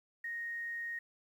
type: tone with quantisation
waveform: sine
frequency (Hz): 1864.7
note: A#6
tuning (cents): 0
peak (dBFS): -37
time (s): 0.24-0.99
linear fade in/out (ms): 5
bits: 11
effects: none